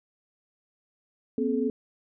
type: tone cluster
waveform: sine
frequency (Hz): 240 / 264.5 / 430.3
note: B3 / C4 / A4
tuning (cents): -49 / +19 / -39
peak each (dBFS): -28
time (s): 1.38-1.7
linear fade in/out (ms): 2
effects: none